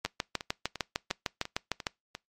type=two click trains; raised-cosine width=0.2 ms; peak=-11 / -20 dBFS; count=13 / 7; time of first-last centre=0.05-1.868 / 0.06-2.151 s; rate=6.6 / 2.87 Hz; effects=noise-tail reverb RT60 0.2 s tail -25 dB re dry + MP3 64 kbps